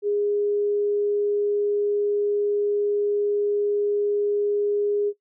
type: tone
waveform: sine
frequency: 411.2 Hz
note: G#4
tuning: 17 cents flat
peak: -20 dBFS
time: 0.02-5.13 s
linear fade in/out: 50 ms
effects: noise-tail reverb RT60 0.1 s tail -17 dB re dry